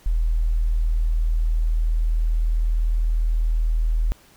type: tone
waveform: sine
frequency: 40.1 Hz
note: E1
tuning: 47 cents flat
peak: -17 dBFS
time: 0.06-4.12 s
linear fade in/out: 0 ms
effects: pink hiss -53 dBFS RMS until 4.36 s